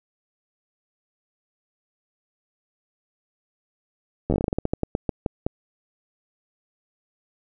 slowing click train, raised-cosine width 2 ms, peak -9 dBFS, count 18, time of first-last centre 4.3-5.465 s, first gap 11 ms, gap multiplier 1.2, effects none

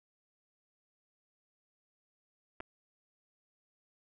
clicks, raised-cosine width 0.5 ms, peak -28 dBFS, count 2, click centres 2.603 / 2.606 s, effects none

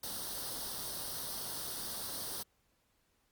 white noise with comb filter, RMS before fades -41 dBFS, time 0.03-2.43 s, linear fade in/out 5 ms, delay 0.21 ms, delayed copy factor +0.75, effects pink hiss -75 dBFS RMS until 3.31 s + Opus 48 kbps

